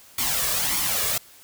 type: noise with flanger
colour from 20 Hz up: white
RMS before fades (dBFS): -24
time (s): 0.18-1.18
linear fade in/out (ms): 5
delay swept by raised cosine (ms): 0.89 to 1.79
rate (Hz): 1.7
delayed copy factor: +0.6
effects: white hiss -50 dBFS RMS until 1.43 s